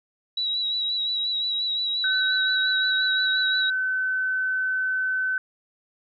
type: tone with vibrato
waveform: sine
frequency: 3891 Hz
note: B7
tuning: 27 cents flat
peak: -23 dBFS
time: 0.37-3.7 s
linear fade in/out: 5 ms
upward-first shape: sine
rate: 5.7 Hz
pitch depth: 31 cents each way
type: tone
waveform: sine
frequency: 1520 Hz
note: F#6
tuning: 46 cents sharp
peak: -22 dBFS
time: 2.04-5.38 s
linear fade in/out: 2 ms
effects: none